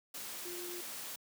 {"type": "tone in noise", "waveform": "sine", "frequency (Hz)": 352.4, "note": "F4", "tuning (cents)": 16, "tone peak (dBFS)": -44, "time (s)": [0.45, 0.81], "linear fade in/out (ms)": 5, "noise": "white", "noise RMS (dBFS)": -44, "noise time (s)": [0.14, 1.16], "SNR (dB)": -3, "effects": ["high-pass 150 Hz 12 dB/octave"]}